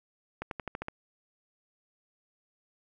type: accelerating click train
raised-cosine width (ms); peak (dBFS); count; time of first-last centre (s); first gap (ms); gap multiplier
0.5; -20; 7; 0.42-0.884; 92; 0.93
effects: none